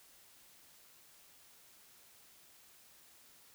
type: silence
effects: white hiss -62 dBFS RMS until 3.54 s